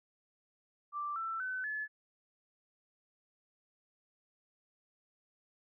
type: tone with pitch steps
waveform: sine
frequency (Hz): 1174.7 / 1333.9 / 1514.6 / 1719.9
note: D6 / E6 / F#6 / A6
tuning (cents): 0 / +20 / +40 / -40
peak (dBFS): -35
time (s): 0.92-1.88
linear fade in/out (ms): 50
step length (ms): 240
effects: none